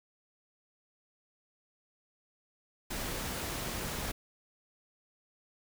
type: noise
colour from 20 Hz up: pink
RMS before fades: -37 dBFS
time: 2.9-4.12 s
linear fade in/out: 10 ms
effects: none